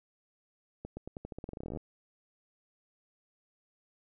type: accelerating click train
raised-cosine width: 2 ms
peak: -27 dBFS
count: 21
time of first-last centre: 0.85-1.772 s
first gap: 120 ms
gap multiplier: 0.88
effects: none